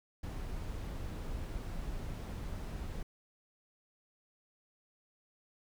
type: noise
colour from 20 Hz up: brown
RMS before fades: -40 dBFS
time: 0.23-3.03 s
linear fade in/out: 5 ms
effects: none